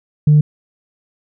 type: tone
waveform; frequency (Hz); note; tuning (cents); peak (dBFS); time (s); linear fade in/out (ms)
sine; 150; D3; +37; -5; 0.27-0.41; 5
effects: tanh soft clip ceiling -3 dBFS